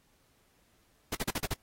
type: noise bursts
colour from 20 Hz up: pink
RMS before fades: -32 dBFS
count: 6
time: 1.12-1.537 s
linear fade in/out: 5 ms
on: 32 ms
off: 45 ms
effects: pink hiss -69 dBFS RMS until 1.62 s + AAC 48 kbps